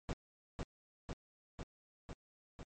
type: noise with echo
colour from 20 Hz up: brown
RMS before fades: -38 dBFS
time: 0.09-0.13 s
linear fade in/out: 0 ms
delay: 500 ms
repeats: 5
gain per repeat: -2 dB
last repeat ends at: 2.63 s
effects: MP3 32 kbps